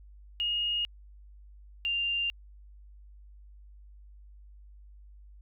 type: tone pair in turn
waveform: sine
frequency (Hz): 2860 / 2791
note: F7 / F7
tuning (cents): +41 / -2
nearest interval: unison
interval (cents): 43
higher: first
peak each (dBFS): -27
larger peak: neither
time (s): 0.4-0.85 / 1.85-2.3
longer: neither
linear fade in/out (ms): 0
effects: added 50 Hz sine -49 dBFS peak until 5.41 s